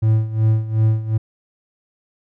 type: tone with tremolo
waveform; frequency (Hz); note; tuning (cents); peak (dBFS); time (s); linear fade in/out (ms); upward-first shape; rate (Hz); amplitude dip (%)
triangle; 110; A2; 0; -9; 0.02-1.18; 10; sine; 2.7; 80
effects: none